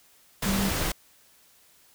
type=tone in noise; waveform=sine; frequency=196 Hz; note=G3; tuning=in tune; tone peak=-25 dBFS; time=0.46-0.69 s; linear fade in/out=5 ms; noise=pink; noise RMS=-28 dBFS; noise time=0.42-0.92 s; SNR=0 dB; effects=white hiss -59 dBFS RMS until 1.94 s